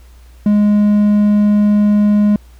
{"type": "tone", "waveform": "triangle", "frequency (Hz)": 207.7, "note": "G#3", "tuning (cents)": 0, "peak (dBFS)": -6, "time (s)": [0.46, 2.36], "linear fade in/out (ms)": 2, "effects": ["added 60 Hz sine -38 dBFS peak until 2.59 s", "pink hiss -51 dBFS RMS until 2.59 s"]}